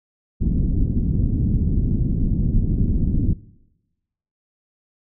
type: low-pass noise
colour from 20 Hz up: pink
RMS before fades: -19 dBFS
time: 0.4-3.34 s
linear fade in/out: 20 ms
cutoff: 250 Hz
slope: 24 dB/octave
effects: noise-tail reverb RT60 1.0 s tail -21 dB re dry